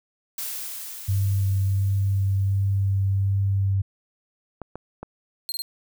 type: noise with exponential decay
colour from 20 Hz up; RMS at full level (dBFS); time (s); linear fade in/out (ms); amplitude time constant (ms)
blue; -30; 0.38-3.74; 2; 730
type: tone with vibrato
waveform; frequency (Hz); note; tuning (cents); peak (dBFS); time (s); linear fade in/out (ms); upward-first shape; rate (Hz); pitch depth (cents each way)
sine; 98; G2; 0; -19; 1.08-3.82; 10; triangle; 1.4; 11
type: clicks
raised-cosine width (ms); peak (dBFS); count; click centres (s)
1; -20; 3; 4.617 / 4.756 / 5.03
type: tone bursts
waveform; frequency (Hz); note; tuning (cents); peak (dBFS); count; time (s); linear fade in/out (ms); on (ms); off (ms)
sawtooth; 4200; C8; +6; -25; 3; 5.49-5.62; 0; 30; 20
effects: none